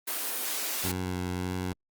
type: high-pass noise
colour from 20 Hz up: white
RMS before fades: -32 dBFS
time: 0.07-0.92 s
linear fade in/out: 10 ms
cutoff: 240 Hz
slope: 48 dB/octave
type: tone with vibrato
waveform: 15% pulse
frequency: 91 Hz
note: F#2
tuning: 28 cents flat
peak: -24 dBFS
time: 0.84-1.73 s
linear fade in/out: 5 ms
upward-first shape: sine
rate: 1.7 Hz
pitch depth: 18 cents each way
effects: Opus 32 kbps